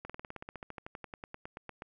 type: slowing click train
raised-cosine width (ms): 0.5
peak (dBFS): -27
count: 23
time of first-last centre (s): 0.05-1.821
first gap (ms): 46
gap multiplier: 1.05
effects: none